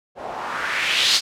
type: noise with low-pass filter sweep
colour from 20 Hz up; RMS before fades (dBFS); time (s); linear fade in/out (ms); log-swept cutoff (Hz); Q
blue; -22; 0.15-1.21; 50; 570 to 4800; 2.5
effects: none